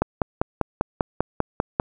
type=click train; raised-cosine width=1 ms; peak=-5 dBFS; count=10; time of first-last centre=0.02-1.799 s; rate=5.06 Hz; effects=none